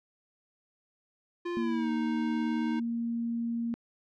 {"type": "tone with pitch glide", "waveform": "square", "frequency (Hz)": [348, 311.8], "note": ["F4", "D#4"], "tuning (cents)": [-6, 4], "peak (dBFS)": -32, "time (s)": [1.45, 2.8], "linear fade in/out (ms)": 10, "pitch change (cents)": -190, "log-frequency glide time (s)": [1.56, 1.9]}
{"type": "tone", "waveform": "sine", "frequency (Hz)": 233.1, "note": "A#3", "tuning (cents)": 0, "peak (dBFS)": -29, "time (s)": [1.57, 3.74], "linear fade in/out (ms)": 0}
{"effects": ["low-pass 3000 Hz 12 dB/octave"]}